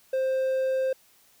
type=tone; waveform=triangle; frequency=525 Hz; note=C5; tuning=6 cents sharp; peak=-21 dBFS; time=0.13-0.93 s; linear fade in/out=5 ms; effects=white hiss -60 dBFS RMS until 1.4 s